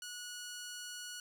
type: tone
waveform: 10% pulse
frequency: 1460 Hz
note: F#6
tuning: 24 cents flat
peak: -35 dBFS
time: 0.02-1.2 s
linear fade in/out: 2 ms
effects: none